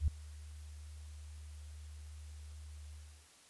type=tone with ADSR envelope; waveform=sine; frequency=75.2 Hz; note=D2; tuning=42 cents sharp; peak=-25 dBFS; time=0-3.29 s; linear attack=77 ms; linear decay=5 ms; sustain=-22 dB; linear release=360 ms; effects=white hiss -62 dBFS RMS until 3.49 s + resampled to 24000 Hz